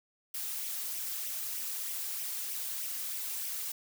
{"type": "noise with flanger", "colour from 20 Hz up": "blue", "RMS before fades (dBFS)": -37, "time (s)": [0.34, 3.72], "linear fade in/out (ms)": 5, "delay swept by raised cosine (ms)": [0.34, 2.54], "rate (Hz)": 3.2, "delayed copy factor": 0.5, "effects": []}